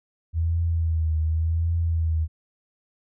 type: tone with vibrato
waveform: sine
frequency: 81.4 Hz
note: E2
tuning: 21 cents flat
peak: -20 dBFS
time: 0.33-2.28 s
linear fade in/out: 50 ms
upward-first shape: triangle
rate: 0.88 Hz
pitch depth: 63 cents each way
effects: none